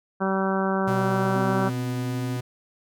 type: harmonic tone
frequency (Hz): 192.1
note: G3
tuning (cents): -35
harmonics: 1 / 2 / 3 / 4 / 5 / 6 / 7 / 8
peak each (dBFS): -25 / -28 / -30 / -31 / -32 / -33 / -33 / -34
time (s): 0.2-1.7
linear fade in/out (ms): 20
type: tone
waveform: 45% pulse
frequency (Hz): 123.47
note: B2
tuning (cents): 0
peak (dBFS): -27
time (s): 0.87-2.41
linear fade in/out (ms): 10
type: tone with pitch glide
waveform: sine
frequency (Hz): 256.7 to 260.4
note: C4 to C4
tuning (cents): -33 to -8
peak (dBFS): -30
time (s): 1.35-2.37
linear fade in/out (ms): 5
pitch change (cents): +25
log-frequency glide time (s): 1.94-2.22
effects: none